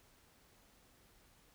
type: silence
effects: pink hiss -67 dBFS RMS until 1.54 s